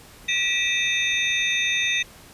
sine tone cluster, 1939 / 2368 / 2597 / 3641 / 6190 Hz, B6 / D7 / E7 / A#7 / G8, -32 / +14 / -26 / -41 / -23 cents, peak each -26 / -30 / -25 / -25 / -32 dBFS, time 0.28-2.03 s, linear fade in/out 10 ms, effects pink hiss -47 dBFS RMS until 2.33 s + resampled to 32000 Hz

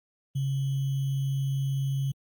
sine tone with sample-and-hold, 136.4 Hz, C#3, 28 cents flat, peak -25 dBFS, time 0.35-2.12 s, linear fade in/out 10 ms, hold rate 3150 Hz, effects Opus 24 kbps

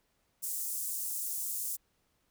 pink high-pass noise, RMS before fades -36 dBFS, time 0.42-1.77 s, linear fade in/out 20 ms, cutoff 7700 Hz, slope 24 dB/octave, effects pink hiss -75 dBFS RMS until 2.3 s

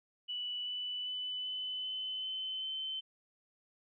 sine tone with pitch steps, 2960 / 2979 / 2998 / 3017 / 3036 / 3056 / 3075 Hz, F#7 / F#7 / F#7 / F#7 / F#7 / G7 / G7, 0 / +11 / +22 / +33 / +44 / -45 / -34 cents, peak -36 dBFS, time 0.28-3.01 s, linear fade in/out 20 ms, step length 390 ms, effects none

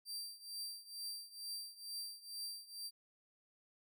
sawtooth tone with tremolo, 4699 Hz, D8, in tune, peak -38 dBFS, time 0.05-2.91 s, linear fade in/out 50 ms, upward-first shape triangle, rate 2.2 Hz, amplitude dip 90%, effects none

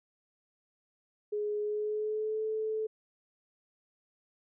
sine tone with pitch glide, 418.2 to 436 Hz, G#4 to A4, +12 to -16 cents, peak -30 dBFS, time 1.32-2.87 s, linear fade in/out 10 ms, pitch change +72 cents, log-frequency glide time 1.61-2.43 s, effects none

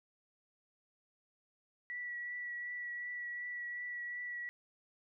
sine tone with vibrato, 1945 Hz, B6, 27 cents flat, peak -39 dBFS, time 1.9-4.49 s, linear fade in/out 0 ms, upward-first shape triangle, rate 2.7 Hz, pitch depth 18 cents each way, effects none

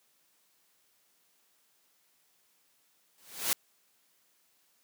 white noise with exponential growth, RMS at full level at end -25 dBFS, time 3.18-3.53 s, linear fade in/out 1 ms, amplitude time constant 74 ms, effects white hiss -70 dBFS RMS until 4.83 s + high-pass 150 Hz 12 dB/octave

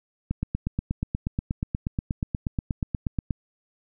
click train, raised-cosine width 5 ms, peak -13 dBFS, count 26, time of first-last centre 0.31-3.308 s, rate 8.34 Hz, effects none

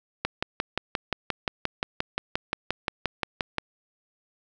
click train, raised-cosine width 0.3 ms, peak -9 dBFS, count 20, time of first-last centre 0.25-3.583 s, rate 5.7 Hz, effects none

